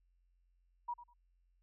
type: tone with echo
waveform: sine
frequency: 959 Hz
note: A#5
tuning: 49 cents sharp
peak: -36 dBFS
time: 0.88-0.94 s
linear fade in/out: 10 ms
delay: 99 ms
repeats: 2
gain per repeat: -14 dB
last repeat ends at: 1.138 s
effects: added 44 Hz sine -70 dBFS peak until 1.62 s